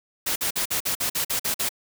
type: noise bursts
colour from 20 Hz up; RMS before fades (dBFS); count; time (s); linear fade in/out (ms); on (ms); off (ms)
white; -25; 10; 0.26-1.692; 10; 100; 48
effects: none

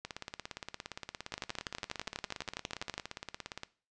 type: two click trains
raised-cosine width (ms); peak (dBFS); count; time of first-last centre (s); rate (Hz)
0.2; -18 / -22; 21 / 63; 1.34-2.979 / 0.05-3.634; 12.2 / 17.3
effects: noise-tail reverb RT60 0.4 s tail -19 dB re dry + resampled to 22050 Hz

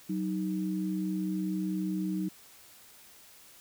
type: tone pair together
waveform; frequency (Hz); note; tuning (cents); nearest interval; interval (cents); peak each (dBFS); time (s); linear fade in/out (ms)
sine; 187.4 / 311.9; F#3 / D#4; +22 / +4; major sixth; 882; -31 / -33; 0.09-2.29; 10
effects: white hiss -55 dBFS RMS until 3.6 s

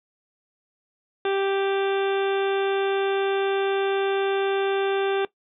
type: harmonic tone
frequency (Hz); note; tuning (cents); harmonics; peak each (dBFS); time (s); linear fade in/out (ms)
392; G4; 0; 1 / 2 / 3 / 4 / 5 / 6 / 7 / 8 / 9; -22 / -29 / -35 / -33 / -43 / -40 / -38 / -44 / -37; 1.25-5.25; 2
effects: noise-tail reverb RT60 0.1 s tail -18 dB re dry

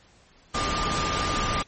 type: tone in noise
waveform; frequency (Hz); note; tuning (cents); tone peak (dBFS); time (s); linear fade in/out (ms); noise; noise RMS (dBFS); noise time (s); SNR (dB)
sine; 1200; D6; +37; -28; 0.54-1.63; 10; pink; -27; 0.54-1.63; -4
effects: pink hiss -57 dBFS RMS until 1.67 s + MP3 32 kbps

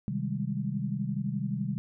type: chord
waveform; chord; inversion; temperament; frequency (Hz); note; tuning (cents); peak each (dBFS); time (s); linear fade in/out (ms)
sine; Ab major seventh; first; equal; 130.81 / 155.56 / 196 / 207.7; C3 / Eb3 / G3 / Ab3; 0 / 0 / 0 / 0; -34 / -35 / -33 / -36; 0.08-1.78; 0
effects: none

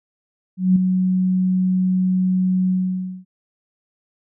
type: tone with ADSR envelope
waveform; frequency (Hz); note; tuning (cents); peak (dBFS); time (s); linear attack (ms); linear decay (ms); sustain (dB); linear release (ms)
sine; 185; F#3; 0; -9; 0.57-3.25; 190; 4; -6; 550
effects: none

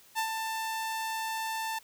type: tone with ADSR envelope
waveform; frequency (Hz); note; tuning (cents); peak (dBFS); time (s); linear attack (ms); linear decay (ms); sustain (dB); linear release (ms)
sawtooth; 889; A5; +18; -23; 0.15-1.79; 36; 82; -5; 8
effects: white hiss -58 dBFS RMS until 1.83 s

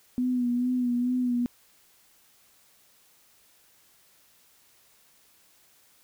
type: tone with vibrato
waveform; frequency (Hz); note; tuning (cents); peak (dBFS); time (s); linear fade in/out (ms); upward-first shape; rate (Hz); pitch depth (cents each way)
sine; 246.9; B3; 0; -23; 0.18-1.46; 0; sine; 2.3; 38
effects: white hiss -61 dBFS RMS until 6.03 s

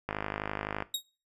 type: click train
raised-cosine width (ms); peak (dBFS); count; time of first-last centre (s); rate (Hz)
0.5; -17; 39; 0.09-0.824; 51.8
type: tone with exponential decay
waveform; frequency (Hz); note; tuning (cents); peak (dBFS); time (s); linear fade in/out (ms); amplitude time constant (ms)
sawtooth; 3772; A#7; +20; -23; 0.94-1.04; 5; 21
effects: noise-tail reverb RT60 0.3 s tail -17 dB re dry + resampled to 32000 Hz

